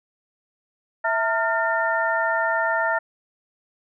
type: tone cluster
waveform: sine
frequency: 657 / 907 / 1396 / 1807 Hz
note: E5 / A#5 / F6 / A6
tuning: -6 / -48 / -1 / +46 cents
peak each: -25 dBFS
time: 1.04-2.99 s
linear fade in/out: 10 ms
effects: none